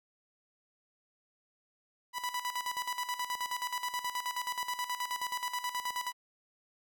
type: tone with tremolo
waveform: sawtooth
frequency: 987.8 Hz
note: B5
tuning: in tune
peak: -28 dBFS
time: 2.13-6.13 s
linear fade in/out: 50 ms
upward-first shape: square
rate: 9.4 Hz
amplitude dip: 70%
effects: none